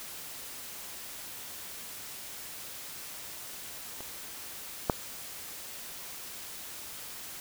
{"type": "clicks", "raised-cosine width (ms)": 1, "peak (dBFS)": [-28, -9], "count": 2, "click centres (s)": [4.006, 4.898], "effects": ["white hiss -43 dBFS RMS until 7.4 s"]}